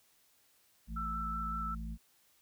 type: harmonic tone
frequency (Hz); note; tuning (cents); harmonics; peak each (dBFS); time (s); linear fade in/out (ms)
55; A1; 0; 1 / 3 / 4; -39 / -46 / -46; 0.87-1.98; 50
type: tone with vibrato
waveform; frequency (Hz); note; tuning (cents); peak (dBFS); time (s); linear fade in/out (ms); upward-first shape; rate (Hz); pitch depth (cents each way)
sine; 1326; E6; +10; -36; 0.96-1.75; 10; square; 5.3; 11
effects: white hiss -69 dBFS RMS until 2.41 s